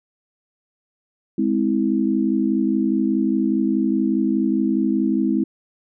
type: chord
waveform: sine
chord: Ab augmented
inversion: none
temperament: just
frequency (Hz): 207.7 / 259.6 / 324.5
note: Ab3 / C4 / E4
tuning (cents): 0 / -13 / -27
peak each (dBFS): -21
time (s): 1.38-5.44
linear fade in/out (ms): 5
effects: none